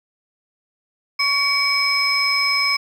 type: tone cluster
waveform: sine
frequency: 1119 / 2262 / 5140 Hz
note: C#6 / C#7 / E8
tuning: +16 / +34 / -45 cents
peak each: -23 / -18 / -18 dBFS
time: 1.19-2.77 s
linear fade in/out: 10 ms
effects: tanh soft clip ceiling -11 dBFS + 8-bit